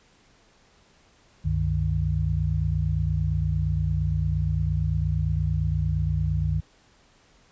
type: tone cluster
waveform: sine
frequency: 67.1 / 95.8 / 152.8 Hz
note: C2 / G2 / D#3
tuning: +44 / -39 / -31 cents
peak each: -26 dBFS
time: 1.44-6.61 s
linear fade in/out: 20 ms
effects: pink hiss -59 dBFS RMS until 7.51 s + resampled to 16000 Hz